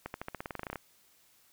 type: accelerating click train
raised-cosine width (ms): 0.5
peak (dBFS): -22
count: 15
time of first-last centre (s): 0.06-0.757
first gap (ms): 81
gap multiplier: 0.92
effects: white hiss -65 dBFS RMS until 1.52 s